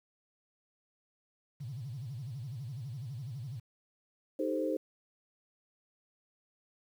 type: tone with vibrato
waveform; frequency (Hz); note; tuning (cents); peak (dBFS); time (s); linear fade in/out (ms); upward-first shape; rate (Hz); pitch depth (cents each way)
sine; 126.8; B2; +46; -38; 1.6-3.6; 10; sine; 12; 270
type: chord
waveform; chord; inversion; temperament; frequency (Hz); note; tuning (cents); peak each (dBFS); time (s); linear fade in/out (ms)
sine; A half-diminished seventh; second; equal; 311.1 / 392 / 440 / 523.3; Eb4 / G4 / A4 / C5; 0 / 0 / 0 / 0; -34 / -38 / -38 / -34; 4.39-4.77; 5
effects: 10-bit